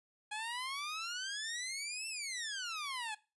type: exponential two-way sweep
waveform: 15% pulse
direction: up then down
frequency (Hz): 830.6 to 2697 to 830.6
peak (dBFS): -32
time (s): 0.31-3.15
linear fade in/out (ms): 10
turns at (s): 2.08
effects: noise-tail reverb RT60 0.3 s tail -20 dB re dry + resampled to 24000 Hz